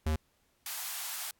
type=tone; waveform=square; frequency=77.78 Hz; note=D#2; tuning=in tune; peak=-28 dBFS; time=0.06-0.16 s; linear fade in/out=5 ms
type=high-pass noise; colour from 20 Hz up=white; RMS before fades=-38 dBFS; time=0.66-1.31 s; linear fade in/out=2 ms; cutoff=680 Hz; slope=48 dB/octave
effects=pink hiss -72 dBFS RMS until 1.39 s + AAC 64 kbps